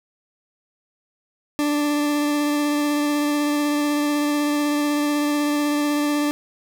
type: tone with vibrato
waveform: 40% pulse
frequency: 293.7 Hz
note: D4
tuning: in tune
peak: -18 dBFS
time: 1.59-6.31 s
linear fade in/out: 0 ms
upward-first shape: sine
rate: 16 Hz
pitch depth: 12 cents each way
effects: none